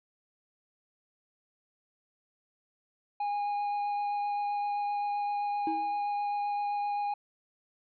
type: tone with vibrato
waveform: triangle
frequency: 820 Hz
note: G#5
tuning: 22 cents flat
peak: -27 dBFS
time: 3.2-7.14 s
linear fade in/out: 5 ms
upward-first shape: triangle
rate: 7.7 Hz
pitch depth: 10 cents each way
type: tone with exponential decay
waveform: triangle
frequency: 321.8 Hz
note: E4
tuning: 42 cents flat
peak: -27 dBFS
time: 5.67-6.06 s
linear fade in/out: 2 ms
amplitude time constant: 83 ms
effects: resampled to 11025 Hz